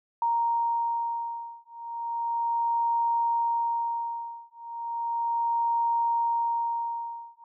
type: beating tone pair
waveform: sine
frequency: 932.3 / 932.65 Hz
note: A#5 / A#5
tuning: 0 / +1 cents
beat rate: 0.35 Hz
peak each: -28 / -28 dBFS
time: 0.22-7.44 s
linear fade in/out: 2 ms
effects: none